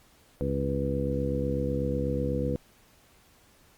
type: harmonic tone with a mistuned harmonic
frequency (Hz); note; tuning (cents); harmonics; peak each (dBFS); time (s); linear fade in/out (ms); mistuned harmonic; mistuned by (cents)
68.1; C#2; -30; 1 / 2 / 3 / 4 / 5 / 6 / 7; -33 / -32 / -34 / -34 / -38 / -41 / -31; 0.41-2.56; 0; 7; +54
effects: pink hiss -60 dBFS RMS until 3.77 s + Opus 48 kbps